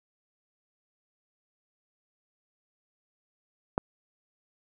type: click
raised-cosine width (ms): 1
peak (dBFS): -11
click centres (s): 3.779
effects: none